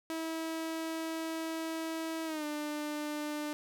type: tone with pitch glide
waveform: sawtooth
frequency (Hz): 323.9 to 298.7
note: E4 to D4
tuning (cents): -30 to +29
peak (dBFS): -31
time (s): 0.1-3.53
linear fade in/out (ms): 0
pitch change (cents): -141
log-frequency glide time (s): 2.25-2.45
effects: none